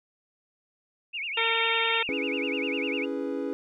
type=tone with vibrato; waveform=sine; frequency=2487 Hz; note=D#7; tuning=1 cent flat; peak=-30 dBFS; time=1.13-3.06 s; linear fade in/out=20 ms; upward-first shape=sine; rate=10 Hz; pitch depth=240 cents each way
type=harmonic tone; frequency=455.9 Hz; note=A#4; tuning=39 cents flat; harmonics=1 / 2 / 3 / 4 / 5 / 6 / 7 / 8; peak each=-32 / -32 / -32 / -32 / -32 / -32 / -32 / -32 dBFS; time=1.37-2.03 s; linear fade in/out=5 ms
type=chord; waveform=triangle; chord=C# minor seventh; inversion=none; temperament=equal with one note detuned; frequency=278 / 329.6 / 415.3 / 493.9 Hz; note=C#4 / E4 / G#4 / B4; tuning=+5 / 0 / 0 / 0 cents; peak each=-30 / -34 / -32 / -33 dBFS; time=2.09-3.53 s; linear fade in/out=0 ms
effects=none